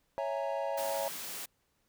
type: chord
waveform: triangle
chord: A# half-diminished seventh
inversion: first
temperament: equal with one note detuned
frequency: 554.4 / 659.3 / 830.6 / 929.6 Hz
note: C#5 / E5 / G#5 / A#5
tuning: 0 / 0 / 0 / -5 cents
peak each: -33 / -35 / -38 / -38 dBFS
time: 0.18-1.08 s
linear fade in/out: 0 ms
type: high-pass noise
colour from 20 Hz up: white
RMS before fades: -41 dBFS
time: 0.77-1.46 s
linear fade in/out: 10 ms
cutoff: 140 Hz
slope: 24 dB/octave
effects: pink hiss -75 dBFS RMS until 1.88 s